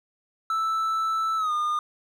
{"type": "tone with pitch glide", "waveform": "triangle", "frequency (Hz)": [1318.5, 1216.1], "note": ["E6", "D#6"], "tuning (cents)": [0, -40], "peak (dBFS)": -21, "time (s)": [0.5, 1.79], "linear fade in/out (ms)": 2, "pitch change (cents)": -140, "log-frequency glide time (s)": [1.37, 1.52], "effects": []}